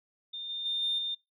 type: tone with level steps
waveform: sine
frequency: 3620 Hz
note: A7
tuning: 48 cents sharp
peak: -36 / -33 / -28 / -26 / -30 dBFS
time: 0.33-1.15 s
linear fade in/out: 10 ms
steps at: 0.49 / 0.65 / 0.82 / 0.98 s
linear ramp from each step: 10 ms
effects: noise-tail reverb RT60 0.2 s tail -23 dB re dry + tanh soft clip ceiling -22 dBFS